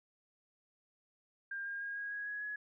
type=tone with pitch steps; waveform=sine; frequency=1600 / 1613.9 / 1628 / 1642.1 / 1656.4 / 1670.8 / 1685.4 Hz; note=G6 / G6 / G#6 / G#6 / G#6 / G#6 / G#6; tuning=+35 / +50 / -35 / -20 / -5 / +10 / +25 cents; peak=-38 dBFS; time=1.51-2.56 s; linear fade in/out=5 ms; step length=150 ms; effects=none